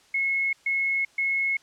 sine tone bursts, 2178 Hz, C#7, 31 cents flat, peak -22 dBFS, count 3, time 0.14-1.57 s, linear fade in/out 5 ms, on 390 ms, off 130 ms, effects white hiss -58 dBFS RMS until 1.62 s + low-pass 7000 Hz 12 dB/octave

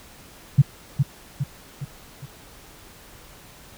sine tone with echo, 138.59 Hz, C#3, in tune, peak -8 dBFS, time 0.58-0.62 s, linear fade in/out 10 ms, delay 410 ms, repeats 4, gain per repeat -6 dB, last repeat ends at 2.26 s, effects pink hiss -47 dBFS RMS until 3.77 s

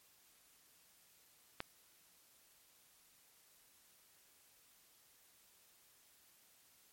click, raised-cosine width 0.3 ms, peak -23 dBFS, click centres 1.604 s, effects white hiss -68 dBFS RMS until 6.92 s + MP3 64 kbps

